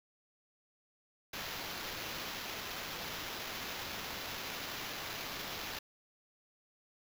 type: noise with sample-and-hold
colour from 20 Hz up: white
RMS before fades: -42 dBFS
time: 1.33-5.79 s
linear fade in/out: 5 ms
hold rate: 8820 Hz
effects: none